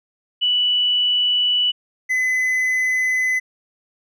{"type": "tone pair in turn", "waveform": ["sine", "triangle"], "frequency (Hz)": [2960, 2021], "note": ["F#7", "B6"], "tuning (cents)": [0, 39], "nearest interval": "perfect fifth", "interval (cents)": 661, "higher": "first", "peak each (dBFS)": -15, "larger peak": "neither", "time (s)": [[0.41, 1.72], [2.09, 3.4]], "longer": "neither", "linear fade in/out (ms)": 20, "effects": []}